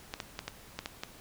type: clicks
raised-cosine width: 0.2 ms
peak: -18 dBFS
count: 7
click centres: 0.139 / 0.202 / 0.391 / 0.48 / 0.79 / 0.859 / 1.035 s
effects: pink hiss -53 dBFS RMS until 1.2 s